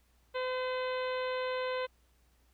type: harmonic tone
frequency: 510 Hz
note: C5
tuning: 44 cents flat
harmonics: 1 / 2 / 3 / 4 / 5 / 6 / 7 / 8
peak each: -33 / -39 / -43 / -45 / -47 / -49 / -50 / -51 dBFS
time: 0.34-1.87 s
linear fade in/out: 20 ms
effects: added 60 Hz sine -66 dBFS peak until 2.53 s + pink hiss -72 dBFS RMS until 2.53 s